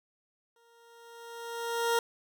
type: tone with exponential growth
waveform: 20% pulse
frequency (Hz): 466.2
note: A#4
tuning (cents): 0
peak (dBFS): -19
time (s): 0.56-1.99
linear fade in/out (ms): 2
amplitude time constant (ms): 310
effects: none